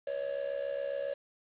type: tone with amplitude modulation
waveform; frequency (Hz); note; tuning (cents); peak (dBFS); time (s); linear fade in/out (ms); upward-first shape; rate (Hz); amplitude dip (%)
triangle; 560; C#5; +18; -27; 0.07-1.14; 5; sine; 67.3; 80
effects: resampled to 8000 Hz + 9-bit